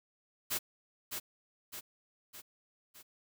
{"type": "noise with echo", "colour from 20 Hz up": "white", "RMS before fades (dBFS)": -34, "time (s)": [0.5, 0.59], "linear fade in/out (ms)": 20, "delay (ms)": 610, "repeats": 4, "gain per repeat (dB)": -5, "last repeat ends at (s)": 3.03, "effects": []}